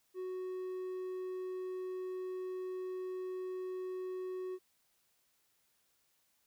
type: tone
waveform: triangle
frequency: 370 Hz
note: F#4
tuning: in tune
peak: -36 dBFS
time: 0.14-4.59 s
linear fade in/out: 50 ms
effects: white hiss -75 dBFS RMS until 6.46 s